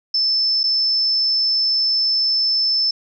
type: tone with dropouts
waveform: sine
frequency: 5274 Hz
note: E8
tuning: in tune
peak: -15 dBFS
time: 0.14-2.91 s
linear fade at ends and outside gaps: 5 ms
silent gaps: 0.633-0.638 s
effects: none